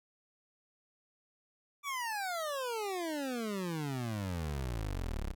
25% pulse exponential sweep, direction down, 1174.7 to 30.87 Hz, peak -31 dBFS, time 1.83-5.35 s, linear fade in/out 50 ms, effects none

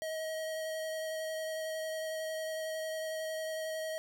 square tone with vibrato, 634 Hz, D#5, 32 cents sharp, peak -36 dBFS, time 0.02-3.98 s, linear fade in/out 0 ms, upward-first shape square, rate 11 Hz, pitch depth 9 cents each way, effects none

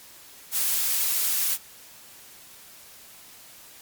blue noise, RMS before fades -24 dBFS, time 0.51-1.58 s, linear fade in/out 50 ms, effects white hiss -48 dBFS RMS until 3.81 s + MP3 96 kbps

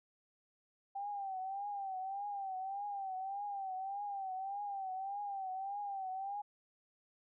sine tone with vibrato, 784 Hz, G5, in tune, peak -38 dBFS, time 0.95-6.42 s, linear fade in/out 10 ms, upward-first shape triangle, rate 1.7 Hz, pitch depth 94 cents each way, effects none

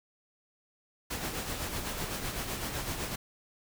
pink noise with tremolo, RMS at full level -34 dBFS, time 1.1-3.16 s, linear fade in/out 10 ms, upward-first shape sine, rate 7.9 Hz, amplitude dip 45%, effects none

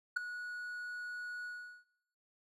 triangle tone with ADSR envelope, 1462 Hz, F#6, 21 cents flat, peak -24 dBFS, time 0.16-1.85 s, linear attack 11 ms, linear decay 4 ms, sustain -15 dB, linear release 400 ms, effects noise-tail reverb RT60 0.9 s tail -22 dB re dry + resampled to 32000 Hz

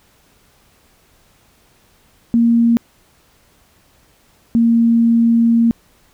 sine tone pair in turn, 233.1 / 231.5 Hz, A#3 / A#3, 0 / -12 cents, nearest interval unison, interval 12 cents, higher first, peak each -9 dBFS, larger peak neither, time 2.34-2.77 / 4.55-5.71 s, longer second, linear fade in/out 0 ms, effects pink hiss -54 dBFS RMS until 6.13 s

